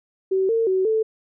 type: tone with pitch steps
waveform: sine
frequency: 380.9 / 454.4 / 376.5 / 440 Hz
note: G4 / A#4 / F#4 / A4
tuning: -50 / -44 / +30 / 0 cents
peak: -17 dBFS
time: 0.31-1.03 s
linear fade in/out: 10 ms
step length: 180 ms
effects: none